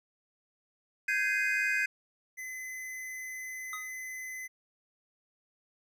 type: chord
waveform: triangle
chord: Ab major seventh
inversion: third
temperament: just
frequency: 1557.4 / 1661.2 / 2077 / 2492 Hz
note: G6 / Ab6 / C7 / Eb7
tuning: -12 / 0 / -13 / +2 cents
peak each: -31 dBFS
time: 1.08-1.86 s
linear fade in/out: 5 ms
type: tone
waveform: square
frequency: 2031 Hz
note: B6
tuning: 48 cents sharp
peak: -39 dBFS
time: 2.37-4.48 s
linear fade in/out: 20 ms
type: tone with exponential decay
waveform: square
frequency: 1258 Hz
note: D#6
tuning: 19 cents sharp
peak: -36 dBFS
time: 3.73-3.92 s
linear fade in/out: 2 ms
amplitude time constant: 41 ms
effects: none